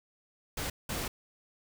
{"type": "noise bursts at uneven times", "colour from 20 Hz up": "pink", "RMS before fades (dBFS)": -35, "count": 2, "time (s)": [[0.57, 0.7], [0.89, 1.08]], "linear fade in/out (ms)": 5, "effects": []}